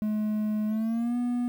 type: tone with pitch glide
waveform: triangle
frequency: 213.2 to 243.5 Hz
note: G#3 to B3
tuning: +46 to -24 cents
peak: -23 dBFS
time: 0.02-1.48 s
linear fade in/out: 0 ms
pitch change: +230 cents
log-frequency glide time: 0.67-1.17 s
effects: 9-bit